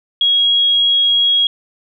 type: tone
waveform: sine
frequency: 3301 Hz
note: G#7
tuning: 11 cents flat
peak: -10 dBFS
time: 0.21-1.47 s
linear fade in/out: 2 ms
effects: none